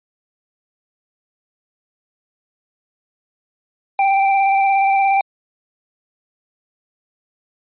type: tone with vibrato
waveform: square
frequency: 784 Hz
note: G5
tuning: in tune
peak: -13 dBFS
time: 3.99-5.21 s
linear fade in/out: 2 ms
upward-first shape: square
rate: 17 Hz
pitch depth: 14 cents each way
effects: resampled to 8000 Hz